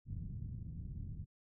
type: low-pass noise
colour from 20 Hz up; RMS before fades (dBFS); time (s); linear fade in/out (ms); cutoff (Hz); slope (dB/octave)
white; -44; 0.05-1.26; 50; 150; 24
effects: none